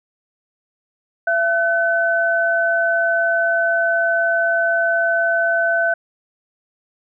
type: tone pair together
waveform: sine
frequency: 674 / 1513 Hz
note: E5 / F#6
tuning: +38 / +38 cents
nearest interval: octave + major second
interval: 1400 cents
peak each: -18 / -17 dBFS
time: 1.27-5.94 s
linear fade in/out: 5 ms
effects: none